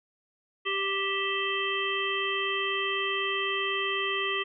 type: harmonic tone with a mistuned harmonic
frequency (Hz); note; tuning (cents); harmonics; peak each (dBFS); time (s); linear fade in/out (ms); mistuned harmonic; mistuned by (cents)
392; G4; 0; 1 / 3 / 5 / 7 / 8; -33 / -33 / -33 / -33 / -33; 0.65-4.44; 20; 7; -68
effects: none